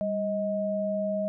sine tone pair together, 198.12 / 629 Hz, G3 / D#5, +19 / +19 cents, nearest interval octave + minor sixth, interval 2000 cents, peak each -31 / -27 dBFS, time 0.01-1.28 s, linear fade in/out 0 ms, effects none

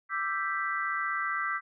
sine chord, E minor seventh, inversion third, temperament equal with one note detuned, 1174.7 / 1330 / 1568 / 1975.5 Hz, D6 / E6 / G6 / B6, 0 / +15 / 0 / 0 cents, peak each -34 dBFS, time 0.09-1.61 s, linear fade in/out 50 ms, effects none

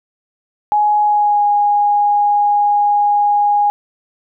sine tone with pitch glide, 837 to 823.6 Hz, G#5 to G#5, +13 to -15 cents, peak -10 dBFS, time 0.72-3.7 s, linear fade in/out 0 ms, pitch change -28 cents, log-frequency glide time 1.02-1.46 s, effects none

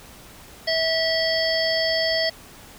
harmonic tone, 650 Hz, E5, 24 cents flat, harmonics 1 / 3 / 5 / 7 / 8, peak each -23 / -26 / -30 / -26 / -28 dBFS, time 0.67-2.3 s, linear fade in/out 10 ms, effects pink hiss -45 dBFS RMS until 2.78 s

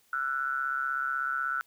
triangle ring-modulated tone, 68.1 Hz, C#2, 30 cents flat, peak -23 dBFS, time 0.13-1.61 s, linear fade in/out 0 ms, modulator 1410 Hz, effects white hiss -66 dBFS RMS until 1.66 s

